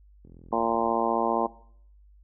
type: click train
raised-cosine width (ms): 3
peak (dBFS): -37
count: 30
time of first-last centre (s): 0.25-0.936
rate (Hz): 42.3
type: harmonic tone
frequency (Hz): 115.2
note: A#2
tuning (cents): -20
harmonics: 2 / 3 / 4 / 5 / 6 / 7 / 8 / 9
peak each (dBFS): -31 / -31 / -31 / -31 / -31 / -31 / -31 / -31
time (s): 0.52-1.47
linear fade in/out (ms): 10
effects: noise-tail reverb RT60 0.6 s tail -18 dB re dry + added 50 Hz sine -52 dBFS peak until 2.23 s